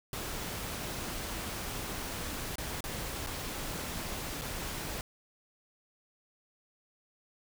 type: noise with dropouts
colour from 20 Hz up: pink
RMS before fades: -38 dBFS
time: 0.13-5.01 s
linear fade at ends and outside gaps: 1 ms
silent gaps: 2.556-2.582 / 2.806-2.84 / 3.264-3.27 / 4.413-4.418 s
effects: none